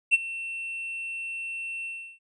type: tone with ADSR envelope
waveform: triangle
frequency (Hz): 2700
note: E7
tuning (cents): +41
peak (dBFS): -12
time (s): 0.11-2.19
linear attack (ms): 30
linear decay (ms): 26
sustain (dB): -18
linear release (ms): 340
effects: resampled to 24000 Hz